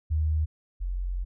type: tone pair in turn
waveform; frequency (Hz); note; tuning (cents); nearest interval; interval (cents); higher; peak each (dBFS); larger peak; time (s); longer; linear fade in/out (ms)
sine; 77.78 / 44.9; D#2 / F1; 0 / +49; minor seventh; 951; first; -22 / -27; first; 0.1-0.46 / 0.8-1.25; second; 20
effects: none